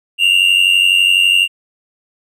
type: tone pair together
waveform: triangle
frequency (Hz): 2748 / 2840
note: F7 / F7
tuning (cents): -29 / +28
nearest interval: minor second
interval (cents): 57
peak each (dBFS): -10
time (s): 0.18-1.48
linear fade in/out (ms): 50
effects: none